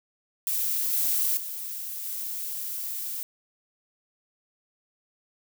violet noise with level steps, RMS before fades -27 / -25 / -35 / -33 dBFS, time 0.47-3.23 s, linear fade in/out 0 ms, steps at 0.93 / 1.37 / 2.05 s, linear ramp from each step 2 ms, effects none

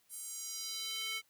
square tone with high-pass filter sweep, 440.9 Hz, A4, 4 cents sharp, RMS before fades -41 dBFS, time 0.09-1.22 s, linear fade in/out 50 ms, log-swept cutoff 10000 to 2300 Hz, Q 2.2, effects white hiss -72 dBFS RMS until 1.29 s + high-pass 60 Hz 12 dB/octave

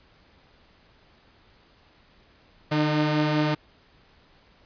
sawtooth tone pair together, 150 / 305.1 Hz, D3 / D#4, +37 / -34 cents, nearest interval octave, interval 1229 cents, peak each -20 dBFS, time 2.71-3.55 s, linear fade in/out 10 ms, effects pink hiss -58 dBFS RMS until 4.65 s + resampled to 11025 Hz

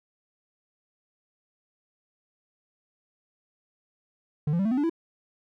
triangle tone with pitch steps, 149.5 / 170.74 / 195 / 222.7 / 254.3 / 290.5 / 331.8 Hz, D3 / F3 / G3 / A3 / C4 / D4 / E4, +31 / -39 / -9 / +21 / -49 / -19 / +11 cents, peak -20 dBFS, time 4.47-4.897 s, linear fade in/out 5 ms, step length 61 ms, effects none

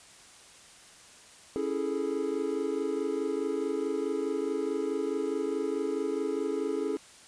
triangle chord, A major seventh, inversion first, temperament equal, 277.2 / 329.6 / 415.3 / 440 Hz, C#4 / E4 / G#4 / A4, 0 / 0 / 0 / 0 cents, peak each -33 / -33 / -30 / -33 dBFS, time 1.56-6.97 s, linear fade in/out 0 ms, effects white hiss -53 dBFS RMS until 7.27 s + resampled to 22050 Hz

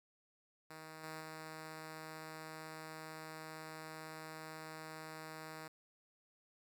5% pulse tone with level steps, 157.9 Hz, D#3, 26 cents sharp, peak -39 / -34 / -36 dBFS, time 0.7-5.68 s, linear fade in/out 5 ms, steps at 1.03 / 1.2 s, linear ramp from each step 10 ms, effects none

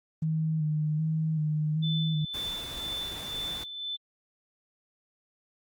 sine tone with vibrato, 155.56 Hz, D#3, in tune, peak -25 dBFS, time 0.22-2.25 s, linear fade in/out 5 ms, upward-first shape square, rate 1.3 Hz, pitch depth 30 cents each way
sine tone with tremolo, 3520 Hz, A7, in tune, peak -31 dBFS, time 1.82-3.97 s, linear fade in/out 20 ms, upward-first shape sine, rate 2 Hz, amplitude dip 55%
pink noise, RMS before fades -42 dBFS, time 2.34-3.64 s, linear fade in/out 5 ms
effects Opus 24 kbps

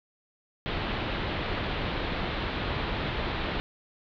pink low-pass noise, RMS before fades -31 dBFS, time 0.66-3.6 s, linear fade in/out 0 ms, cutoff 4000 Hz, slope 48 dB/octave, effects none

